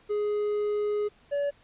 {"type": "tone pair in turn", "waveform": "triangle", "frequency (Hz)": [416.8, 571.1], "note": ["G#4", "D5"], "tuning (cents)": [6, -49], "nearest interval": "perfect fourth", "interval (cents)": 545, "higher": "second", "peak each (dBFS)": -23, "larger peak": "neither", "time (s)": [[0.09, 1.09], [1.31, 1.51]], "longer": "first", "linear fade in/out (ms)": 20, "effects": ["pink hiss -60 dBFS RMS until 1.63 s", "resampled to 8000 Hz"]}